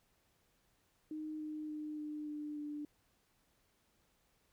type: tone with pitch steps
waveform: sine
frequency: 308.9 / 306.2 / 303.6 / 301 / 298.4 / 295.8 Hz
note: D#4 / D#4 / D#4 / D4 / D4 / D4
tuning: -12 / -28 / -42 / +43 / +28 / +13 cents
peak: -40 dBFS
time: 1.11-2.85 s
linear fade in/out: 2 ms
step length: 290 ms
effects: pink hiss -75 dBFS RMS until 4.52 s